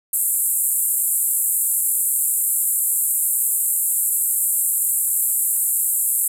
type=band-pass noise; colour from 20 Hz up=white; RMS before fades=-20 dBFS; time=0.13-6.28 s; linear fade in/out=5 ms; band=7600 to 14000 Hz; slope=96 dB/octave; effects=none